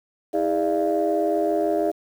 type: tone cluster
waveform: sine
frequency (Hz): 321.6 / 408.2 / 597 / 683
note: E4 / G#4 / D5 / F5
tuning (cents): -43 / -30 / +28 / -39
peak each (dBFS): -24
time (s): 0.33-1.92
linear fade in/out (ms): 20
effects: tanh soft clip ceiling -12 dBFS + 8-bit